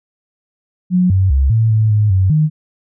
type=tone with pitch steps; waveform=sine; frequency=181.4 / 94.9 / 67.7 / 112.2 / 109.2 / 105.8 / 94.6 / 154.1 Hz; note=F#3 / F#2 / C#2 / A2 / A2 / G#2 / F#2 / D#3; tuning=-34 / +44 / -40 / +34 / -13 / +33 / +39 / -16 cents; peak=-9 dBFS; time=0.9-2.5 s; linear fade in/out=50 ms; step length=200 ms; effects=none